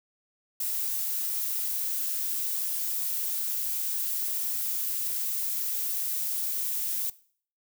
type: noise with high-pass filter sweep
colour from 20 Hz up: violet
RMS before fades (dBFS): -30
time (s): 0.6-7.1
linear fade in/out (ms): 5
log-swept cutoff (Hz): 690 to 460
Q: 1.9
effects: noise-tail reverb RT60 0.5 s tail -19 dB re dry